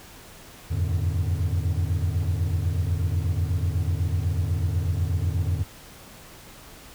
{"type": "tone cluster", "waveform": "triangle", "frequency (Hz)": [84.5, 92.6, 108.3, 149.2], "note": ["E2", "F#2", "A2", "D3"], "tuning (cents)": [43, 2, -27, 28], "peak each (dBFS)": [-22, -24, -27, -29], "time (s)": [0.7, 5.64], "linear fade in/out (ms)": 20, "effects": ["tanh soft clip ceiling -15 dBFS", "pink hiss -46 dBFS RMS until 6.94 s"]}